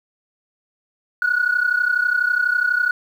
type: tone pair together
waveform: sine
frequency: 1447.9 / 1480 Hz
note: F#6 / F#6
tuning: -38 / 0 cents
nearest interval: unison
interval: 38 cents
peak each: -18 dBFS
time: 1.22-2.91 s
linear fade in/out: 2 ms
effects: tanh soft clip ceiling -10 dBFS + 8-bit